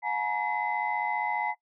sine tone cluster, 720 / 851 / 946 / 2035 Hz, F#5 / G#5 / A#5 / C7, -47 / +42 / +25 / -49 cents, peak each -36 / -30 / -31 / -32 dBFS, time 0.02-1.55 s, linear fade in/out 50 ms, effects noise-tail reverb RT60 0.1 s tail -21 dB re dry + tanh soft clip ceiling -16 dBFS

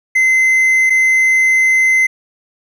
triangle tone pair in turn, 2059 / 2059 Hz, C7 / C7, -28 / -28 cents, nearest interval unison, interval 0 cents, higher neither, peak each -7 dBFS, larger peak neither, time 0.15-0.9 / 0.9-2.07 s, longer second, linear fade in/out 10 ms, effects none

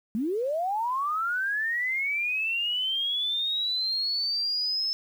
sine linear sweep, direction up, 202.4 to 5260 Hz, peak -25 dBFS, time 0.15-4.93 s, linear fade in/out 0 ms, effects 9-bit

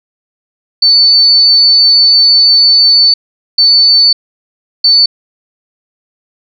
sine tone bursts at uneven times, 4503 Hz, C#8, 26 cents sharp, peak -3 dBFS, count 3, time 0.82-3.14 / 3.58-4.13 / 4.84-5.06 s, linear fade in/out 5 ms, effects none

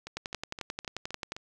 two click trains, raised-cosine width 0.2 ms, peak -17 / -23 dBFS, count 14 / 6, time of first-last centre 0.17-1.32 / 0.07-1.365 s, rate 11.3 / 3.86 Hz, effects none

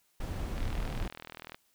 brown noise, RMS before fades -34 dBFS, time 0.2-1.08 s, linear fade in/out 5 ms
click train, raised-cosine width 0.3 ms, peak -26 dBFS, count 40, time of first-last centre 0.58-1.545 s, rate 40.4 Hz
effects white hiss -71 dBFS RMS until 1.74 s

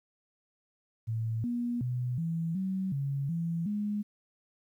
sine tone with pitch steps, 112.4 / 240.1 / 124.2 / 165.2 / 189.7 / 139 / 167.5 / 207.6 Hz, A2 / B3 / B2 / E3 / F#3 / C#3 / E3 / G#3, +37 / -49 / +10 / +4 / +43 / +5 / +28 / 0 cents, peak -29 dBFS, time 1.07-4.03 s, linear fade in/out 20 ms, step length 370 ms, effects 11-bit

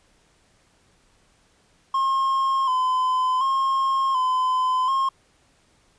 triangle tone with vibrato, 1046.5 Hz, C6, in tune, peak -17 dBFS, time 1.94-5.09 s, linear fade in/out 5 ms, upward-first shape square, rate 0.68 Hz, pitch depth 43 cents each way, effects pink hiss -61 dBFS RMS until 5.98 s + resampled to 22050 Hz

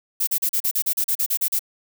violet noise bursts, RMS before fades -21 dBFS, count 13, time 0.2-1.593 s, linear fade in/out 10 ms, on 73 ms, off 37 ms, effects none

